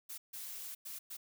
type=noise bursts at uneven times; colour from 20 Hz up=blue; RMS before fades=-45 dBFS; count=4; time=0.09-0.18 / 0.33-0.75 / 0.85-0.99 / 1.1-1.17 s; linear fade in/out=10 ms; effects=none